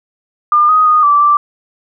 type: tone with pitch steps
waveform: sine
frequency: 1203 / 1251 / 1234 / 1163 / 1172 Hz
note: D6 / D#6 / D#6 / D6 / D6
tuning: +41 / +9 / -15 / -17 / -4 cents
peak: -6 dBFS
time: 0.52-1.37 s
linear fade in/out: 2 ms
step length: 170 ms
effects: none